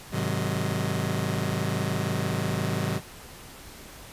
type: chord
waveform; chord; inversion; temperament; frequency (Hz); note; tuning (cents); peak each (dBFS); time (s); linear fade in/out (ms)
sawtooth; Ab dominant seventh; none; just; 103.83 / 129.78 / 155.74 / 186.89; Ab2 / C3 / Eb3 / Gb3; 0 / -14 / +2 / +18; -27; 0.11-3.01; 50
effects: pink hiss -45 dBFS RMS until 4.12 s + resampled to 32000 Hz